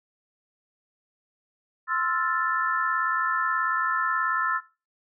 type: chord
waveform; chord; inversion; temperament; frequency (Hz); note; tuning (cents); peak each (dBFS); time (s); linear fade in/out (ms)
sine; F major seventh; second; equal; 1046.5 / 1318.5 / 1396.9 / 1760; C6 / E6 / F6 / A6; 0 / 0 / 0 / 0; -30 / -26 / -32 / -28; 1.87-4.61; 50
effects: noise-tail reverb RT60 0.3 s tail -18 dB re dry